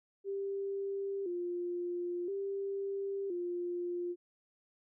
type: tone with vibrato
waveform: sine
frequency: 372.5 Hz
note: F#4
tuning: 12 cents sharp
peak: -34 dBFS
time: 0.24-4.16 s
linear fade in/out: 50 ms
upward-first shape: square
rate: 0.49 Hz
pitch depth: 100 cents each way
effects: none

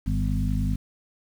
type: harmonic tone with a mistuned harmonic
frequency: 50.4 Hz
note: G1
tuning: 49 cents sharp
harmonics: 1 / 2 / 3 / 4 / 5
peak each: -25 / -28 / -30 / -31 / -32 dBFS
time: 0.06-0.76 s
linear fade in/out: 10 ms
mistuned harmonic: 3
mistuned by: +49 cents
effects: 8-bit

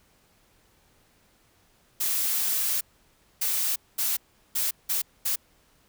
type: noise bursts at uneven times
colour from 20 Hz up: blue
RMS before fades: -26 dBFS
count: 6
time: 2-2.81 / 3.41-3.76 / 3.98-4.17 / 4.55-4.71 / 4.89-5.02 / 5.25-5.36 s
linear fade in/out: 10 ms
effects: pink hiss -63 dBFS RMS until 5.88 s

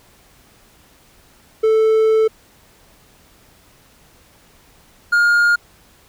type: tone pair in turn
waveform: triangle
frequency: 440 / 1418.1 Hz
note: A4 / F6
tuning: 0 / +26 cents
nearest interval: octave + minor sixth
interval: 2026 cents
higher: second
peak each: -9 dBFS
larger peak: neither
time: 1.63-2.28 / 5.12-5.56 s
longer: first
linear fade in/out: 10 ms
effects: pink hiss -51 dBFS RMS until 6.08 s

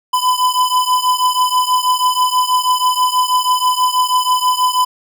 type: beating tone pair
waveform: square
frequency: 1003 / 1009.2 Hz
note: B5 / B5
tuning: +26 / +37 cents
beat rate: 6.2 Hz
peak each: -15 / -17 dBFS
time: 0.13-4.85 s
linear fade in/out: 10 ms
effects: none

